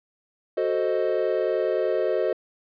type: chord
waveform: triangle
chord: F# diminished seventh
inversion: none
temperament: equal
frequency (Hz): 370 / 440 / 523.3 / 622.3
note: F#4 / A4 / C5 / Eb5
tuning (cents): 0 / 0 / 0 / 0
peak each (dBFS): -25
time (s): 0.57-2.33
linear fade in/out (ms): 5
effects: resampled to 11025 Hz